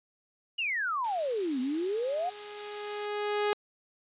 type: exponential two-way sweep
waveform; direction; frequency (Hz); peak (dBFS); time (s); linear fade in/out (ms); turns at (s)
sine; down then up; 2944 to 245.7 to 752; -28; 0.58-2.3; 10; 1.6
type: noise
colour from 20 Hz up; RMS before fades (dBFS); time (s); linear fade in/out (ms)
blue; -38; 1.04-3.06; 5
type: tone with exponential growth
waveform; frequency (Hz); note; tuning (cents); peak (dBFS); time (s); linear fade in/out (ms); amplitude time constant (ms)
sawtooth; 415.3; G#4; 0; -21; 1.13-3.53; 0; 520
effects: resampled to 8000 Hz